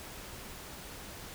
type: silence
effects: pink hiss -46 dBFS RMS until 1.34 s